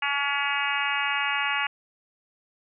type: harmonic tone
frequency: 283 Hz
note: C#4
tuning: 36 cents sharp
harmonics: 3 / 4 / 5 / 6 / 7 / 8 / 9 / 10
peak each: -32 / -32 / -32 / -32 / -32 / -32 / -32 / -32 dBFS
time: 0.02-1.67 s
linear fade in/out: 5 ms
effects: none